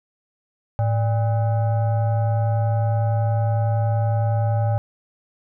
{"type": "tone with frequency modulation", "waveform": "sine", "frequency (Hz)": 108.4, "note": "A2", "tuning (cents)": -25, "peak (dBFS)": -17, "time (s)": [0.79, 4.78], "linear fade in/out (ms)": 0, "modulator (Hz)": 694, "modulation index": 0.56, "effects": []}